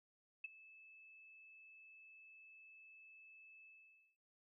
sine tone with ADSR envelope, 2616 Hz, E7, 14 cents flat, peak -40 dBFS, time 0.44-4.17 s, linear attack 6 ms, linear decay 19 ms, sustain -19 dB, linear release 520 ms, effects none

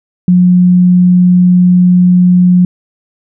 sine tone, 179.7 Hz, F3, 50 cents sharp, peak -3 dBFS, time 0.28-2.65 s, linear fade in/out 2 ms, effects none

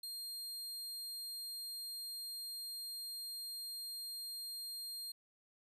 sawtooth tone, 4200 Hz, C8, 6 cents sharp, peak -40 dBFS, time 0.03-5.12 s, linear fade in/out 5 ms, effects resampled to 32000 Hz + 13-bit

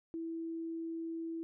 sine tone, 329 Hz, E4, 3 cents flat, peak -37 dBFS, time 0.14-1.43 s, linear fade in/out 0 ms, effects none

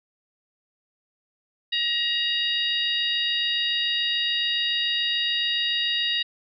harmonic tone, 947 Hz, A#5, 27 cents sharp, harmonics 2 / 3 / 4 / 5, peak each -30 / -26 / -25 / -35 dBFS, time 1.72-6.23 s, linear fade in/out 10 ms, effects none

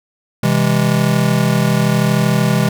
square chord, C augmented, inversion none, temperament just, 130.81 / 163.52 / 204.4 Hz, C3 / E3 / G#3, 0 / -14 / -27 cents, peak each -17 dBFS, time 0.43-2.69 s, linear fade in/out 5 ms, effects none

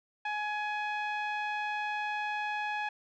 sawtooth tone with low-pass filter, 840 Hz, G#5, 19 cents sharp, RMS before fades -34 dBFS, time 0.25-2.89 s, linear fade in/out 5 ms, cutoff 2400 Hz, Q 1.9, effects none

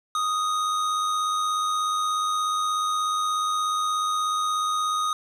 square tone with amplitude modulation, 1244.5 Hz, D#6, in tune, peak -22 dBFS, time 0.15-5.13 s, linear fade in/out 2 ms, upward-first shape sine, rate 96.7 Hz, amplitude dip 30%, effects low-pass 9000 Hz 12 dB/octave + 9-bit

